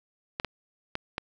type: clicks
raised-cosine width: 0.3 ms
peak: -14 dBFS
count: 4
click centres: 0.399 / 0.447 / 0.954 / 1.181 s
effects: none